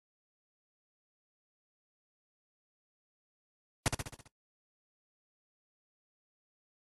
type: noise with echo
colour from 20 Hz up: pink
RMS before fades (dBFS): -27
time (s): 3.86-3.88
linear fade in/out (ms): 0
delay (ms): 66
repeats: 6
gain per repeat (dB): -5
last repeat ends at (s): 4.276
effects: noise-tail reverb RT60 0.1 s tail -18 dB re dry + AAC 32 kbps